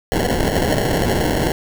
blue noise with sample-and-hold, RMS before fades -18 dBFS, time 0.12-1.52 s, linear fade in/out 0 ms, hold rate 1225 Hz, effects none

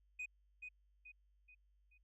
sine tone with echo, 2494 Hz, D#7, 3 cents sharp, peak -39 dBFS, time 0.19-0.26 s, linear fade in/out 10 ms, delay 430 ms, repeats 4, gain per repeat -7 dB, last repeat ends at 1.98 s, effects tanh soft clip ceiling -41 dBFS + added 50 Hz sine -70 dBFS peak until 2.03 s

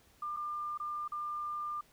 sine tone with dropouts, 1198 Hz, D6, 34 cents sharp, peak -35 dBFS, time 0.22-1.81 s, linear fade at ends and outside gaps 5 ms, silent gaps 0.365-0.369 / 0.776-0.799 / 1.079-1.119 s, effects pink hiss -65 dBFS RMS until 1.92 s

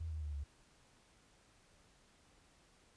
sine tone with pitch steps, 81.2 / 77.71 / 74.37 / 71.18 Hz, E2 / D#2 / D2 / C#2, -26 / -2 / +22 / +46 cents, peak -39 dBFS, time 0-0.44 s, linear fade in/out 10 ms, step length 110 ms, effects pink hiss -68 dBFS RMS until 2.96 s + resampled to 22050 Hz

